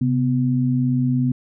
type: tone pair together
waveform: sine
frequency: 132.27 / 249.7 Hz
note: C3 / B3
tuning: +19 / +19 cents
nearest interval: major seventh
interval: 1100 cents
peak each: -19 dBFS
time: 0.01-1.32 s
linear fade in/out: 5 ms
effects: none